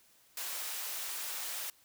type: high-pass noise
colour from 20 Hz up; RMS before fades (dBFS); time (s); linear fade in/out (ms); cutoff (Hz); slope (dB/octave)
white; -39; 0.37-1.7; 2; 620; 12
effects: white hiss -65 dBFS RMS until 1.84 s